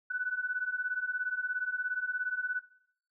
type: beating tone pair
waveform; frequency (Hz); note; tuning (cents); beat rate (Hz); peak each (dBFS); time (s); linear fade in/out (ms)
sine; 1480 / 1497; F#6 / F#6; 0 / +20; 17; -36 / -32; 0.1-2.6; 10
effects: noise-tail reverb RT60 0.7 s tail -19 dB re dry